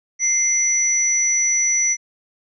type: tone pair together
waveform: sine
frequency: 2093 / 5920 Hz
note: C7 / F#8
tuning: 0 / 0 cents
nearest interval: octave + tritone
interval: 1800 cents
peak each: -23 / -16 dBFS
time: 0.19-1.97 s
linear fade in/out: 50 ms
effects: none